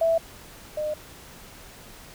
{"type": "tone pair in turn", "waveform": "sine", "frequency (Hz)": [659.3, 608.2], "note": ["E5", "D#5"], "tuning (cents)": [0, -40], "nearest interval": "minor second", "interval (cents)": 140, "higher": "first", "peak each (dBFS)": [-18, -25], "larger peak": "first", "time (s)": [[0.01, 0.18], [0.77, 0.94]], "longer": "neither", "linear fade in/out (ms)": 5, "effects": ["pink hiss -46 dBFS RMS until 2.14 s"]}